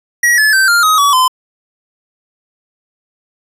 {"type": "tone with pitch steps", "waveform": "square", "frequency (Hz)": [1912, 1723.2, 1553, 1399.7, 1261.4, 1136.9, 1024.6], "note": ["A#6", "A6", "G6", "F6", "D#6", "C#6", "C6"], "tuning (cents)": [43, -37, -17, 3, 23, 43, -37], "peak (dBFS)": -8, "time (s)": [0.23, 1.28], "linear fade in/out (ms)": 5, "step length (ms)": 150, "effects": ["resampled to 32000 Hz"]}